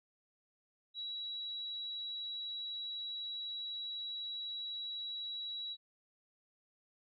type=tone; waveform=sine; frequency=3896 Hz; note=B7; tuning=24 cents flat; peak=-39 dBFS; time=0.94-5.77 s; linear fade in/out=50 ms; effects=none